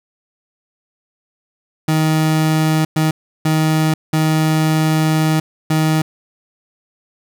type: tone bursts at uneven times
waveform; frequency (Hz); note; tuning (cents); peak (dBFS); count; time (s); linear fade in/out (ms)
30% pulse; 157; D#3; +16; -10; 5; 1.88-2.85 / 2.96-3.11 / 3.45-3.94 / 4.13-5.4 / 5.7-6.02; 5
effects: none